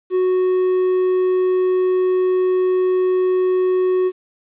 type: tone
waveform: triangle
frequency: 368.9 Hz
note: F#4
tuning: 5 cents flat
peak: -12 dBFS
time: 0.1-4.12 s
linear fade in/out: 50 ms
effects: resampled to 8000 Hz + 9-bit